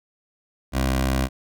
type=tone with notch filter; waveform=15% pulse; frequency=65.6 Hz; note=C2; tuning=5 cents sharp; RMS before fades=-22 dBFS; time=0.72-1.29 s; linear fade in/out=50 ms; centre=160 Hz; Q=1.8; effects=none

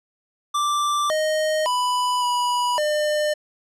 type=tone with pitch steps; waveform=square; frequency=1175 / 621 / 992 / 978 / 602 Hz; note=D6 / D#5 / B5 / B5 / D5; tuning=+1 / -3 / +7 / -17 / +43 cents; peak=-20 dBFS; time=0.54-3.34 s; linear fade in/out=10 ms; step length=560 ms; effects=low-pass 10000 Hz 12 dB/octave

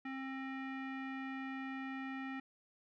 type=tone with low-pass filter; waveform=square; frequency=266.5 Hz; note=C4; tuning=32 cents sharp; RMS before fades=-43 dBFS; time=0.05-2.4 s; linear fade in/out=5 ms; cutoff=2100 Hz; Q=3.8; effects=none

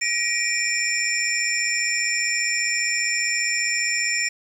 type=tone cluster; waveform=sine; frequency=1902 / 2319 / 2434 / 5400 / 7210 Hz; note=A#6 / D7 / D#7 / E8 / A8; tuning=+34 / -22 / -39 / +41 / +41 cents; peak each=-27 dBFS; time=0.01-4.29 s; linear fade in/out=10 ms; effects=8-bit

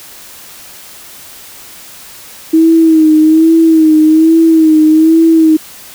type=tone with vibrato; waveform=sine; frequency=318.5 Hz; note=D#4; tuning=41 cents sharp; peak=-3 dBFS; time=2.53-5.57 s; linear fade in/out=10 ms; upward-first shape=sine; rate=1.2 Hz; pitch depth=49 cents each way; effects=white hiss -33 dBFS RMS until 5.94 s

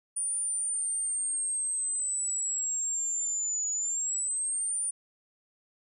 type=linear two-way sweep; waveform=sine; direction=down then up; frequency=9397 to 6860 to 9397 Hz; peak=-28 dBFS; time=0.16-4.91 s; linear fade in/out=10 ms; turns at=3.71 s; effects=none

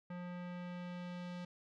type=tone with low-pass filter sweep; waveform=square; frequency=177.5 Hz; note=F3; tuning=28 cents sharp; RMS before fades=-45 dBFS; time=0.1-1.45 s; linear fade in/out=5 ms; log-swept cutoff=1900 to 4300 Hz; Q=1.1; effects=none

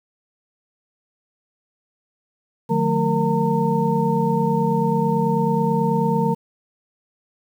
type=tone cluster; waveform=sine; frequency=151.6 / 180.7 / 221 / 463 / 912 Hz; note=D#3 / F#3 / A3 / A#4 / A#5; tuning=-45 / -41 / +8 / -12 / -38 cents; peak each=-23 dBFS; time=2.69-6.35 s; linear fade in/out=20 ms; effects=8-bit

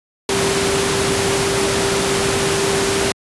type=tone in noise; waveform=sine; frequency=393.2 Hz; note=G4; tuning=5 cents sharp; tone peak=-19 dBFS; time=0.29-3.12 s; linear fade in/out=2 ms; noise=pink; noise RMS=-18 dBFS; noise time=0.29-3.12 s; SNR=-4 dB; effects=high-pass 100 Hz 12 dB/octave + resampled to 24000 Hz

